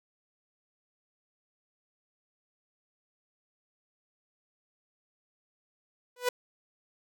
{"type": "tone with exponential growth", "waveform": "sawtooth", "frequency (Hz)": 493.9, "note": "B4", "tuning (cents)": 0, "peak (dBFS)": -18, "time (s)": [6.16, 6.29], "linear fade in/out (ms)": 5, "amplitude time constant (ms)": 28, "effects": []}